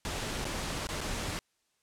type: noise with dropouts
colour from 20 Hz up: pink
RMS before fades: -35 dBFS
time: 0.05-1.39 s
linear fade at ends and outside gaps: 0 ms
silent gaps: 0.444-0.452 / 0.87-0.889 / 1.006-1.013 s
effects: white hiss -75 dBFS RMS until 1.82 s + low-pass 9000 Hz 12 dB/octave